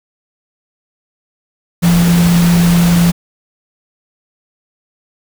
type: tone in noise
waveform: sine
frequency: 172.2 Hz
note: F3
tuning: 24 cents flat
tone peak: -7 dBFS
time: 1.82-3.12 s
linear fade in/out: 20 ms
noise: pink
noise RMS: -19 dBFS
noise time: 1.82-3.12 s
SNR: +9 dB
effects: none